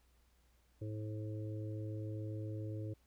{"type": "harmonic tone", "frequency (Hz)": 107.3, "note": "A2", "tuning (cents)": -43, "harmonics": [1, 3, 4, 5], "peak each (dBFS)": [-40, -47, -52, -52], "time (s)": [0.81, 2.94], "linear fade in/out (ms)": 10, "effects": ["added 60 Hz sine -69 dBFS peak until 3.06 s", "pink hiss -75 dBFS RMS until 3.06 s"]}